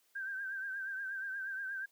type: tone with vibrato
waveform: sine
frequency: 1572 Hz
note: G6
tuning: 4 cents sharp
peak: -37 dBFS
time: 0.15-1.86 s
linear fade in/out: 10 ms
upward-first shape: triangle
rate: 8.4 Hz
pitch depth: 66 cents each way
effects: white hiss -72 dBFS RMS until 1.91 s + high-pass 300 Hz 12 dB/octave